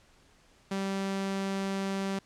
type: tone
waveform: sawtooth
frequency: 194.7 Hz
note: G3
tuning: 12 cents flat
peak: -26 dBFS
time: 0.71-2.19 s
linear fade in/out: 5 ms
effects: pink hiss -62 dBFS RMS until 2.25 s + low-pass 8000 Hz 12 dB/octave